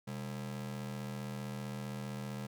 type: ring-modulated tone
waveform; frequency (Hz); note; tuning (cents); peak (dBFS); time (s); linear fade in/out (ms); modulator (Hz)
45% pulse; 164.81; E3; 0; -36; 0.07-2.47; 10; 37.7
effects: none